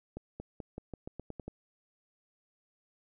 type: accelerating click train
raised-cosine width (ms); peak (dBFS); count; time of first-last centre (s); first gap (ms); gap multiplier
2; -27; 10; 0.17-1.48; 230; 0.88
effects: none